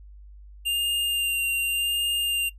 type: tone with vibrato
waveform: square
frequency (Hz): 2794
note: F7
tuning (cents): 0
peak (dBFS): -23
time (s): 0.65-2.5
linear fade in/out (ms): 20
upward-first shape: sine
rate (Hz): 0.87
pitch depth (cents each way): 16
effects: noise-tail reverb RT60 0.1 s tail -20 dB re dry + added 50 Hz sine -43 dBFS peak until 2.58 s